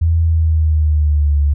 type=tone with pitch glide; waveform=sine; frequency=82.41 to 72.16 Hz; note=E2 to D2; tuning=0 to -30 cents; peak=-10 dBFS; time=0.01-1.54 s; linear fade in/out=10 ms; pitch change=-230 cents; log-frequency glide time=0.21-1.39 s; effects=none